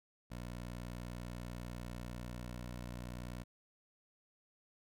15% pulse tone with pitch glide, 60.1 to 60.8 Hz, B1 to B1, -46 to -26 cents, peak -37 dBFS, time 0.3-3.44 s, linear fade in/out 20 ms, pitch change +20 cents, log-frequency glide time 1.8-2.92 s, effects none

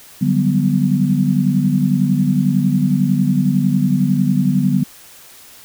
sine chord, G major seventh, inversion second, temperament equal, 146.83 / 185 / 196 / 246.9 Hz, D3 / F#3 / G3 / B3, 0 / 0 / 0 / 0 cents, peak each -18 dBFS, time 0.21-4.84 s, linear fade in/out 10 ms, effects white hiss -42 dBFS RMS until 5.64 s

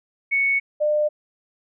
sine tone pair in turn, 2217 / 600.9 Hz, C#7 / D5, 0 / +40 cents, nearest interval octave + major seventh, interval 2260 cents, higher first, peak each -17 dBFS, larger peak neither, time 0.31-0.6 / 0.8-1.09 s, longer neither, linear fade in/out 20 ms, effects none

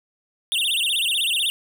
square tone with vibrato, 3169 Hz, G7, 18 cents sharp, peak -20 dBFS, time 0.52-1.5 s, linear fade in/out 0 ms, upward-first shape sine, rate 16 Hz, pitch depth 280 cents each way, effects none

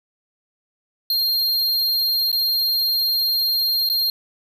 square tone with dropouts, 4205 Hz, C8, 8 cents sharp, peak -18 dBFS, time 1.1-4.1 s, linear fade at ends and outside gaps 2 ms, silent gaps 2.317-2.327 / 3.89-3.898 s, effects none

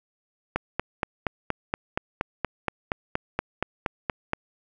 click train, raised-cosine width 0.5 ms, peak -9 dBFS, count 17, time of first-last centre 0.56-4.334 s, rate 4.24 Hz, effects none

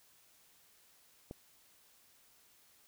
click, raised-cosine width 2 ms, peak -30 dBFS, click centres 1.311 s, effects white hiss -66 dBFS RMS until 2.87 s

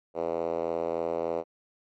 5% pulse tone with band-pass filter, 83.4 Hz, E2, 21 cents sharp, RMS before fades -30 dBFS, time 0.14-1.44 s, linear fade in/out 50 ms, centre 510 Hz, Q 2.6, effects MP3 48 kbps

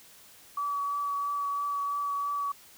sine tone with vibrato, 1142 Hz, D6, 49 cents flat, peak -28 dBFS, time 0.57-2.52 s, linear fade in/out 5 ms, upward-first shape triangle, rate 3 Hz, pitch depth 16 cents each way, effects white hiss -54 dBFS RMS until 2.77 s

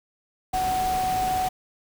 sine tone in noise, 745 Hz, F#5, 12 cents sharp, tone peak -22 dBFS, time 0.53-1.49 s, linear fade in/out 10 ms, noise pink, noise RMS -33 dBFS, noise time 0.53-1.49 s, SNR +8 dB, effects none

